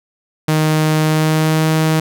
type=tone with pitch glide; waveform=sawtooth; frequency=155.56 to 158.1 Hz; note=D#3 to D#3; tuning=0 to +28 cents; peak=-8 dBFS; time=0.48-2 s; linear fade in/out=5 ms; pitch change=+28 cents; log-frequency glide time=1.03-1.7 s; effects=none